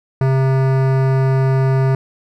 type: tone with hard clipping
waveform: sine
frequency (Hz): 133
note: C3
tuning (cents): +29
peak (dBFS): -14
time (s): 0.21-1.95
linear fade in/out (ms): 2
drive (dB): 18
effects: none